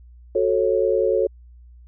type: chord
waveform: sine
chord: F# minor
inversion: none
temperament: equal with one note detuned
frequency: 370 / 440 / 547.7 Hz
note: F#4 / A4 / C#5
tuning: 0 / 0 / -21 cents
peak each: -22 / -20 / -21 dBFS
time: 0.35-1.27 s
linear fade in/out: 5 ms
effects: added 60 Hz sine -43 dBFS peak until 1.87 s